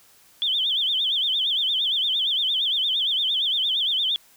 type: tone with vibrato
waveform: sine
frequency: 3322 Hz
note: G#7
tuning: in tune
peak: -20 dBFS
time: 0.42-4.16 s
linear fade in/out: 0 ms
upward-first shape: sine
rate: 8.7 Hz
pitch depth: 170 cents each way
effects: white hiss -55 dBFS RMS until 4.36 s